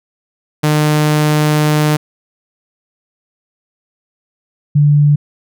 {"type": "tone pair in turn", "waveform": ["sawtooth", "sine"], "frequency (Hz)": [151.4, 146.58], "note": ["D#3", "D3"], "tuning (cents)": [-47, -3], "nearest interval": "minor second", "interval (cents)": 56, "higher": "first", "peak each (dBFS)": -6, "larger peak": "neither", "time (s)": [[0.63, 1.97], [4.75, 5.16]], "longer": "first", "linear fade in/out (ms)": 10, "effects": []}